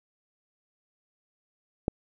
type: click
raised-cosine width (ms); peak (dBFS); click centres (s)
2; -11; 1.881
effects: none